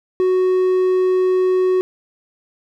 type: tone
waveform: triangle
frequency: 370 Hz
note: F#4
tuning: in tune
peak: -11 dBFS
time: 0.2-1.81 s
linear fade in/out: 0 ms
effects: none